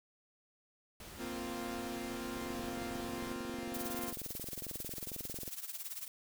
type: noise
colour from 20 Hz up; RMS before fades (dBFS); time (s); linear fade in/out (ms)
pink; -50; 1-3.33; 2
type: chord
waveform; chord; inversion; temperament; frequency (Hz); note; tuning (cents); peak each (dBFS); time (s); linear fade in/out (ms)
sawtooth; Bb suspended second; none; equal; 233.1 / 261.6 / 349.2; Bb3 / C4 / F4; 0 / 0 / 0; -40; 1.17-4.14; 50
type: click train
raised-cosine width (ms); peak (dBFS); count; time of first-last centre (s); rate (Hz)
2; -33; 70; 2.37-5.478; 22.2
type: noise with tremolo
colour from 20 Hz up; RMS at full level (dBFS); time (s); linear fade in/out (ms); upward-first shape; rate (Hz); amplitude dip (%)
blue; -40; 3.74-6.08; 2; triangle; 18; 85
effects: none